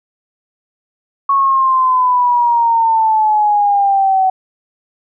sine exponential sweep, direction down, 1108.7 to 752 Hz, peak -9 dBFS, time 1.29-4.3 s, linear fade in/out 5 ms, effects none

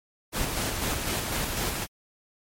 pink noise with tremolo, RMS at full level -28 dBFS, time 0.32-1.87 s, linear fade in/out 50 ms, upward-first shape square, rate 4 Hz, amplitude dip 30%, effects MP3 64 kbps

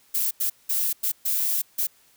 violet noise bursts at uneven times, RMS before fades -24 dBFS, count 6, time 0.14-0.31 / 0.4-0.5 / 0.69-0.93 / 1.03-1.12 / 1.25-1.62 / 1.78-1.87 s, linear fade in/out 10 ms, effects white hiss -59 dBFS RMS until 2.16 s

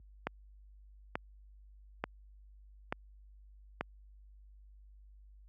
click train, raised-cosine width 0.5 ms, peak -18 dBFS, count 5, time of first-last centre 0.27-3.81 s, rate 1.13 Hz, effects added 50 Hz sine -42 dBFS peak until 5.48 s + high-pass 100 Hz 12 dB/octave

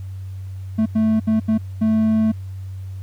triangle tone bursts at uneven times, 219.3 Hz, A3, 6 cents flat, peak -12 dBFS, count 5, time 0.78-0.86 / 0.95-1.2 / 1.27-1.4 / 1.48-1.58 / 1.81-2.32 s, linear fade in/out 10 ms, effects added 95 Hz sine -28 dBFS peak until 3.02 s + pink hiss -55 dBFS RMS until 3.02 s

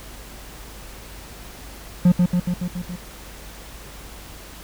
triangle tone with echo, 177.9 Hz, F3, 32 cents sharp, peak -8 dBFS, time 2.05-2.12 s, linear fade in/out 5 ms, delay 140 ms, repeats 6, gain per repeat -3 dB, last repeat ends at 2.96 s, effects added 50 Hz sine -41 dBFS peak until 4.63 s + pink hiss -41 dBFS RMS until 4.63 s

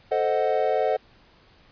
triangle chord, A diminished seventh, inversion none, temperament equal, 440 / 523.3 / 622.3 / 740 Hz, A4 / C5 / Eb5 / Gb5, 0 / 0 / 0 / 0 cents, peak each -24 dBFS, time 0.11-0.97 s, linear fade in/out 10 ms, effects pink hiss -56 dBFS RMS until 1.71 s + resampled to 11025 Hz

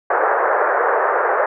pink band-pass noise, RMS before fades -17 dBFS, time 0.1-1.46 s, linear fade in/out 5 ms, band 430 to 1700 Hz, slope 48 dB/octave, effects none

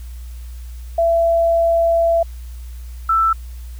sine tone pair in turn, 670 / 1326.1 Hz, E5 / E6, +28 / +10 cents, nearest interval octave, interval 1182 cents, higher second, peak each -12 dBFS, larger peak neither, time 0.98-2.23 / 3.09-3.33 s, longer first, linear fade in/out 5 ms, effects added 60 Hz sine -29 dBFS peak until 3.79 s + white hiss -49 dBFS RMS until 3.79 s

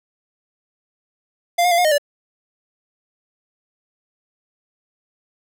square tone with pitch steps, 695 / 714 / 685 / 715 / 617 / 580 Hz, F5 / F5 / F5 / F5 / D#5 / D5, -9 / +38 / -34 / +41 / -15 / -22 cents, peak -14 dBFS, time 1.58-1.982 s, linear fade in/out 10 ms, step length 67 ms, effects none

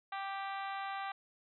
harmonic tone, 392 Hz, G4, in tune, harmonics 2 / 3 / 4 / 5 / 6 / 7 / 8 / 9 / 10, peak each -40 / -43 / -47 / -49 / -52 / -55 / -57 / -57 / -56 dBFS, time 0.12-1.12 s, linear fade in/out 5 ms, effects none

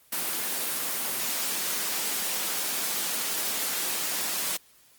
white high-pass noise, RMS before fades -29 dBFS, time 0.12-4.57 s, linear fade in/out 5 ms, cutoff 170 Hz, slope 24 dB/octave, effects white hiss -59 dBFS RMS until 4.98 s + Opus 24 kbps

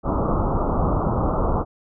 pink low-pass noise, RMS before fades -21 dBFS, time 0.03-1.65 s, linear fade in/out 50 ms, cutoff 1300 Hz, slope 96 dB/octave, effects none

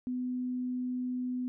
sine tone, 250.8 Hz, B3, 27 cents sharp, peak -31 dBFS, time 0.07-1.48 s, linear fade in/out 0 ms, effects none

